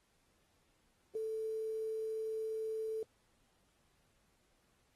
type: tone with quantisation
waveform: sine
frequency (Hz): 440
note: A4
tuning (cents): 0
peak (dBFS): -36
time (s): 1.15-3.03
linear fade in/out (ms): 2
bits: 10
effects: pink hiss -75 dBFS RMS until 4.95 s + AAC 32 kbps